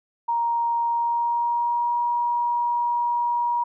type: tone with pitch glide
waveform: sine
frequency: 937 to 955 Hz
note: A#5 to A#5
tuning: +9 to +42 cents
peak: -20 dBFS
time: 0.28-3.64 s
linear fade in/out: 10 ms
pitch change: +33 cents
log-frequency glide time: 0.88-1.98 s
effects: none